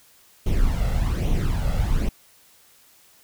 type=noise with flanger; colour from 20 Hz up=brown; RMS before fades=-21 dBFS; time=0.46-2.09 s; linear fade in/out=5 ms; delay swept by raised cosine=0.31 to 1.51 ms; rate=1.2 Hz; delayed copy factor=+0.65; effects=white hiss -55 dBFS RMS until 3.23 s